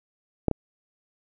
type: clicks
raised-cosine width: 2 ms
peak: -7 / -11 dBFS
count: 2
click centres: 0.483 / 0.513 s
effects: none